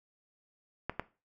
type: clicks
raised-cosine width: 0.5 ms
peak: -17 dBFS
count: 2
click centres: 0.896 / 0.996 s
effects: noise-tail reverb RT60 0.3 s tail -17 dB re dry